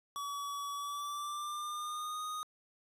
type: tone with pitch glide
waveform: square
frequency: 1138 to 1241 Hz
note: C#6 to D#6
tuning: +45 to -5 cents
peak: -38 dBFS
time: 0.16-2.43 s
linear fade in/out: 0 ms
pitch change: +150 cents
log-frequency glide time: 0.74-2.23 s
effects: resampled to 32000 Hz + 11-bit